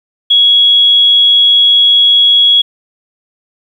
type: tone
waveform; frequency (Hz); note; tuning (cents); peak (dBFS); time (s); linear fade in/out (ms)
sine; 3335; G#7; +7; -4; 0.3-2.62; 10
effects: 7-bit